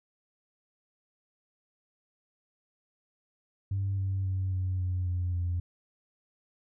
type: tone with pitch steps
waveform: sine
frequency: 98 / 96.21 / 94.44 / 92.71 / 91.02 / 89.35 / 87.71 Hz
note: G2 / G2 / F#2 / F#2 / F#2 / F2 / F2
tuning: 0 / -32 / +36 / +4 / -28 / +40 / +8 cents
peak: -26 dBFS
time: 3.71-5.6 s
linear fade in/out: 5 ms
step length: 270 ms
effects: tanh soft clip ceiling -24 dBFS